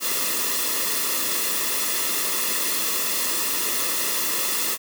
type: noise with comb filter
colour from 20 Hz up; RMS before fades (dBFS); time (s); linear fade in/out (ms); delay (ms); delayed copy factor
white; -24; 0-4.78; 50; 1.3; -0.65
effects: high-pass 200 Hz 12 dB/octave